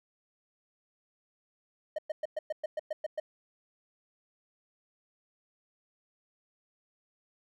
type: tone bursts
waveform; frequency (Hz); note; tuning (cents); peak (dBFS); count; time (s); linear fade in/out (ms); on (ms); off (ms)
triangle; 617; D#5; -15; -28; 10; 1.96-3.2; 5; 25; 110
effects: none